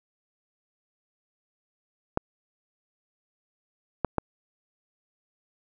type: clicks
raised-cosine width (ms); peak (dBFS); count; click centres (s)
1; -9; 3; 2.174 / 4.047 / 4.183
effects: none